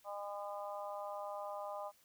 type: harmonic tone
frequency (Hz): 203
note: G#3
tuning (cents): -39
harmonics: 3 / 4 / 5 / 6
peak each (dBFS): -44 / -46 / -48 / -50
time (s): 0.04-1.92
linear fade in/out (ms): 50
effects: white hiss -69 dBFS RMS until 2.04 s